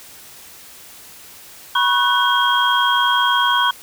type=tone cluster; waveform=sine; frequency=974 / 1094 / 1497 / 3246 Hz; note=B5 / C#6 / F#6 / G#7; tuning=-24 / -23 / +20 / -40 cents; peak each=-19 dBFS; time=1.75-3.71 s; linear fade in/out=5 ms; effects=white hiss -41 dBFS RMS until 3.82 s